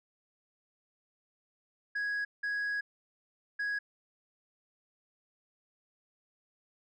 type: tone bursts at uneven times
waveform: sine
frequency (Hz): 1661.2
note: G#6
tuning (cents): 0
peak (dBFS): -28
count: 3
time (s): 1.95-2.25 / 2.43-2.81 / 3.59-3.79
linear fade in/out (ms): 10
effects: tanh soft clip ceiling -30 dBFS